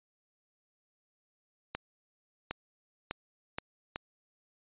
accelerating click train, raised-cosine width 0.3 ms, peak -18 dBFS, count 5, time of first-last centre 1.75-3.959 s, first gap 760 ms, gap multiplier 0.79, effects resampled to 8000 Hz

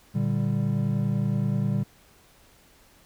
triangle chord, G minor, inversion first, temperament equal, 116.54 / 146.83 / 196 Hz, Bb2 / D3 / G3, 0 / 0 / 0 cents, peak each -25 dBFS, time 0.14-1.84 s, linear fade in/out 20 ms, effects pink hiss -57 dBFS RMS until 3.05 s

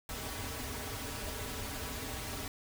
pink noise with comb filter, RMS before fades -40 dBFS, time 0.09-2.48 s, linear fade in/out 2 ms, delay 5.7 ms, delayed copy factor -0.95, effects none

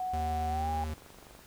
sine tone with pitch glide, 740 to 807 Hz, F#5 to G#5, 0 to -50 cents, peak -31 dBFS, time 0-0.84 s, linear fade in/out 2 ms, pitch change +150 cents, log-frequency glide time 0.48-0.7 s
square tone with vibrato, 77.78 Hz, D#2, in tune, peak -34 dBFS, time 0.13-0.94 s, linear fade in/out 5 ms, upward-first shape triangle, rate 7.2 Hz, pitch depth 8 cents each way
click train, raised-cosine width 1 ms, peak -37 dBFS, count 20, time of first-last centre 0.61-1.392 s, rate 24.3 Hz
effects pink hiss -55 dBFS RMS until 1.46 s

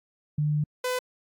sine / sawtooth tone pair in turn, 149.6 / 503.2 Hz, D3 / B4, +32 / +32 cents, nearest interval octave + major sixth, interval 2100 cents, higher second, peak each -22 dBFS, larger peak neither, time 0.38-0.64 / 0.84-0.99 s, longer first, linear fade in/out 5 ms, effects AAC 64 kbps

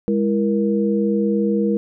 sine tone cluster, 204.9 / 333.6 / 470.9 Hz, G#3 / E4 / A#4, -23 / +21 / +18 cents, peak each -18 / -23 / -21 dBFS, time 0.08-1.77 s, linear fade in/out 0 ms, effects none

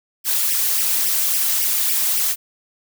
blue noise with flanger, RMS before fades -19 dBFS, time 0.24-2.36 s, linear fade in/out 50 ms, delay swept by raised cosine 0.36 to 3.36 ms, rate 3.6 Hz, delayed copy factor +1, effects none

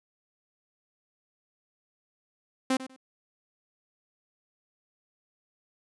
sawtooth tone with echo, 261.6 Hz, C4, in tune, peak -19 dBFS, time 2.7-2.77 s, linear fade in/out 5 ms, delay 97 ms, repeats 2, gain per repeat -14 dB, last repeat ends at 2.964 s, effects resampled to 24000 Hz

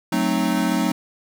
square chord, F# diminished seventh, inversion none, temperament equal with one note detuned, 185 / 220 / 261.6 / 308.4 Hz, F#3 / A3 / C4 / Eb4, 0 / 0 / 0 / -15 cents, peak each -25 dBFS, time 0.12-0.92 s, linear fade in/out 5 ms, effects none

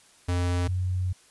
square / sine tone pair in turn, 88.6 / 91.72 Hz, F2 / F#2, +25 / -15 cents, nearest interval minor second, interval 60 cents, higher second, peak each -24 dBFS, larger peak neither, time 0.28-0.68 / 0.68-1.13 s, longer second, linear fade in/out 10 ms, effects white hiss -57 dBFS RMS until 1.3 s + resampled to 24000 Hz

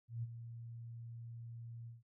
sine tone with ADSR envelope, 116.54 Hz, A#2, in tune, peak -36 dBFS, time 0.08-2.03 s, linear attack 150 ms, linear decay 32 ms, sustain -10 dB, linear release 160 ms, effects none

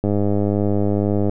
click train, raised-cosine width 2 ms, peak -7 dBFS, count 129, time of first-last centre 0.04-1.295 s, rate 102 Hz, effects none

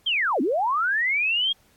sine linear two-way sweep, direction down then up, 3289 to 231 to 3289 Hz, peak -20 dBFS, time 0.06-1.53 s, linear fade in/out 10 ms, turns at 0.41 s, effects pink hiss -61 dBFS RMS until 1.76 s + AAC 64 kbps

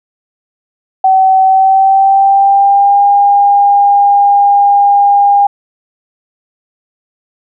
sine tone with pitch glide, 762 to 807.3 Hz, G5 to G#5, -49 to -49 cents, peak -4 dBFS, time 1.04-5.47 s, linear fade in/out 5 ms, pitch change +100 cents, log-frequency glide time 1.44-3.03 s, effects none

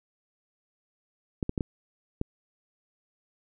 clicks, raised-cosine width 3 ms, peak -15 dBFS, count 5, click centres 1.428 / 1.494 / 1.578 / 1.608 / 2.214 s, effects none

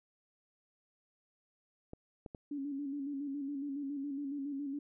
clicks, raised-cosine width 2 ms, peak -31 dBFS, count 3, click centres 1.934 / 2.262 / 2.348 s
sine tone with vibrato, 281.3 Hz, C#4, 26 cents sharp, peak -36 dBFS, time 2.51-4.79 s, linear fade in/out 5 ms, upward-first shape square, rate 7.2 Hz, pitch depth 50 cents each way
effects none

